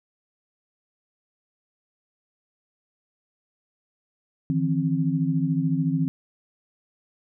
sine tone cluster, 154 / 167.8 / 264.9 Hz, D#3 / E3 / C4, -17 / +31 / +22 cents, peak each -25 dBFS, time 4.5-6.08 s, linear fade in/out 0 ms, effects none

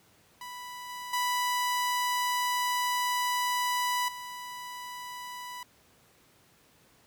sawtooth tone with level steps, 987.8 Hz, B5, in tune, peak -36 / -34 / -23 / -35 dBFS, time 0.41-5.63 s, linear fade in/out 2 ms, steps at 0.89 / 1.13 / 4.08 s, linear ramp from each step 5 ms, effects pink hiss -62 dBFS RMS until 7.06 s + high-pass 80 Hz 12 dB/octave

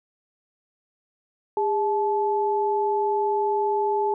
sine tone pair together, 407.3 / 865 Hz, G#4 / A5, -34 / -30 cents, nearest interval octave + minor second, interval 1304 cents, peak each -23 / -23 dBFS, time 1.57-4.14 s, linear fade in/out 2 ms, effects none

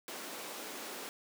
pink high-pass noise, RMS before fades -44 dBFS, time 0.08-1.09 s, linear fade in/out 0 ms, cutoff 250 Hz, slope 24 dB/octave, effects none

